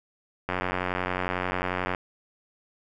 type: click train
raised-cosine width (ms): 0.5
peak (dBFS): -12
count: 134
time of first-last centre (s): 0.49-1.948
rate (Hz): 91.2
effects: none